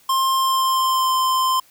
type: tone with pitch glide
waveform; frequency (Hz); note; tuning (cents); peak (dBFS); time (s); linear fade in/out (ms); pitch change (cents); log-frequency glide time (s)
square; 1059 to 1039.6; C6 to C6; +21 to -11; -17; 0.09-1.6; 5; -32; 0.35-1.13
effects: white hiss -54 dBFS RMS until 1.7 s